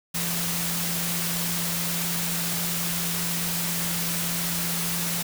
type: tone in noise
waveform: sine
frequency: 171 Hz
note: F3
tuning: 36 cents flat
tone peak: -31 dBFS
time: 0.14-5.23 s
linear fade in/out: 10 ms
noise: white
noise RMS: -28 dBFS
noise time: 0.14-5.23 s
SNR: -6 dB
effects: none